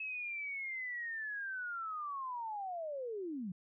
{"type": "linear sweep", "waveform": "sine", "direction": "down", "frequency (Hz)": [2594, 170], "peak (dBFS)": -38, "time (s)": [0, 3.52], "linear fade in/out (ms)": 5, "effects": []}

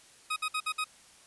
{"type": "tone bursts", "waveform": "20% pulse", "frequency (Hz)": 1257, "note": "D#6", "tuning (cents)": 17, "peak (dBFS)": -24, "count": 5, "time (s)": [0.3, 0.844], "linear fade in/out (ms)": 10, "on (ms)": 64, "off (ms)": 56, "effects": ["white hiss -57 dBFS RMS until 1.26 s", "resampled to 24000 Hz"]}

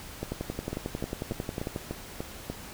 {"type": "two click trains", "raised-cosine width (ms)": 2, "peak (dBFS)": [-18, -19], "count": [18, 7], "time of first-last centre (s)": [[0.23, 1.762], [0.73, 2.5]], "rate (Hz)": [11.1, 3.39], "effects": ["pink hiss -44 dBFS RMS until 2.73 s"]}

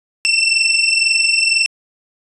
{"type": "tone pair together", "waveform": "25% pulse", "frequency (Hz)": [2676, 2698], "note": ["E7", "E7"], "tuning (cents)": [25, 40], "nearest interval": "unison", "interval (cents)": 15, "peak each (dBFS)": -11, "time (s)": [0.25, 1.66], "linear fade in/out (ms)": 0, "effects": ["resampled to 22050 Hz"]}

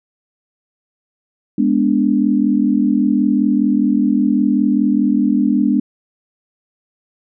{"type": "chord", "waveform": "sine", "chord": "G# diminished", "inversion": "none", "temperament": "equal with one note detuned", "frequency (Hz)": [207.7, 246.9, 292], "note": ["G#3", "B3", "D4"], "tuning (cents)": [0, 0, -10], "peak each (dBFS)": -16, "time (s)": [1.58, 5.8], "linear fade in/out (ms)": 5, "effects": []}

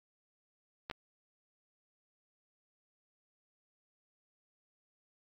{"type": "clicks", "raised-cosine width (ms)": 0.3, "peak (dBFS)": -22, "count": 2, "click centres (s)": [0.899, 0.912], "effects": ["AAC 64 kbps"]}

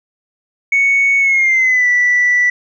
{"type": "tone with pitch glide", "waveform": "sine", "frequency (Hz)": [2220, 1966.4], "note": ["C#7", "B6"], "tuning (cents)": [2, -8], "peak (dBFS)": -8, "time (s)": [0.72, 2.5], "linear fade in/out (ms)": 5, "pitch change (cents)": -210, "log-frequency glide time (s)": [1.19, 1.88], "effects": ["tanh soft clip ceiling -6 dBFS"]}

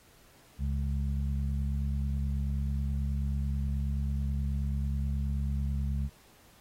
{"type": "harmonic tone", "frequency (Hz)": 69.3, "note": "C#2", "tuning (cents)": 0, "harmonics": [1, 2, 3], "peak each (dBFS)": [-29, -35, -39], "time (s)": [0.58, 6.1], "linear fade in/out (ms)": 50, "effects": ["pink hiss -60 dBFS RMS until 6.6 s", "AAC 48 kbps"]}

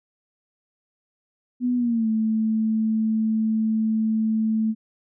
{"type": "tone with pitch glide", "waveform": "sine", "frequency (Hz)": [246.9, 220], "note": ["B3", "A3"], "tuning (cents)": [0, 0], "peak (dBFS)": -19, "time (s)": [1.6, 4.75], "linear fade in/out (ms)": 50, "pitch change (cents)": -200, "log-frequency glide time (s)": [1.76, 2.08], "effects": []}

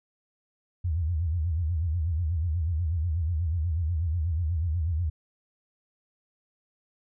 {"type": "tone with vibrato", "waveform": "sine", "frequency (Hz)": 82.41, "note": "E2", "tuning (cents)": 0, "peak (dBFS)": -24, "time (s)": [0.84, 5.1], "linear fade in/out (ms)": 10, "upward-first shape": "sine", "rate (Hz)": 8.2, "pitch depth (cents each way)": 160, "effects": []}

